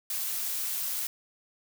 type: noise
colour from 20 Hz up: blue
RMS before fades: -32 dBFS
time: 0.1-1.07 s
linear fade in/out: 2 ms
effects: none